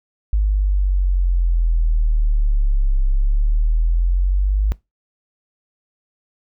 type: exponential two-way sweep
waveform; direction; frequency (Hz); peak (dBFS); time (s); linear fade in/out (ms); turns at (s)
sine; down then up; 51.91 to 33.04 to 51.91; -13; 0.33-4.72; 0; 3.04
effects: noise-tail reverb RT60 0.2 s tail -21 dB re dry